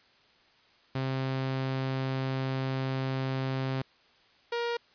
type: tone pair in turn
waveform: sawtooth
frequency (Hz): 132.5 / 472.2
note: C3 / A#4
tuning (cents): +22 / +22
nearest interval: octave + minor seventh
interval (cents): 2200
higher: second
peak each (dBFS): -25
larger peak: neither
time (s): 0.95-3.82 / 4.52-4.77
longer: first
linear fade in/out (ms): 5
effects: white hiss -62 dBFS RMS until 4.94 s + resampled to 11025 Hz